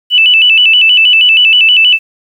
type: tone with vibrato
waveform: sine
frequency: 2800 Hz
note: F7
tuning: 4 cents sharp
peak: -3 dBFS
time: 0.1-1.99 s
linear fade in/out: 50 ms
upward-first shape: square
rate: 6.3 Hz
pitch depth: 100 cents each way
effects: 7-bit